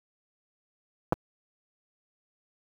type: clicks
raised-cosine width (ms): 1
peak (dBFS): -9 / -13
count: 2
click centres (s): 1.124 / 1.13
effects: high-pass 60 Hz 12 dB/octave + 8-bit